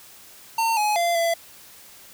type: tone with pitch steps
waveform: square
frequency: 908 / 842 / 688 / 673 Hz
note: A#5 / G#5 / F5 / E5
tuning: -46 / +24 / -26 / +36 cents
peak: -20 dBFS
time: 0.58-1.34 s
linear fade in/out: 5 ms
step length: 190 ms
effects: white hiss -47 dBFS RMS until 2.13 s